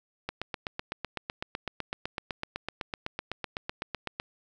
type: click train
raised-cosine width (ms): 0.3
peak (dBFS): -16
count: 32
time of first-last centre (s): 0.29-4.199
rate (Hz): 7.93
effects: none